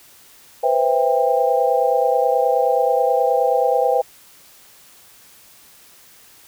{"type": "chord", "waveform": "sine", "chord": "C major seventh", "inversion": "third", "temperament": "equal with one note detuned", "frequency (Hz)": [493.9, 523.3, 659.3, 795.9], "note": ["B4", "C5", "E5", "G5"], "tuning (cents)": [0, 0, 0, 26], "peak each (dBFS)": [-19, -20, -22, -19], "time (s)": [0.63, 4.02], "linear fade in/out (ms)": 10, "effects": ["white hiss -48 dBFS RMS until 6.47 s"]}